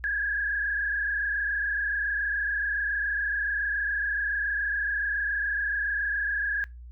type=tone with frequency modulation; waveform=sine; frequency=1661.2 Hz; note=G#6; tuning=in tune; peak=-25 dBFS; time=0.04-6.64 s; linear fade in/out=0 ms; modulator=27.1 Hz; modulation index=2.2; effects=noise-tail reverb RT60 0.2 s tail -21 dB re dry + added 60 Hz sine -41 dBFS peak until 6.91 s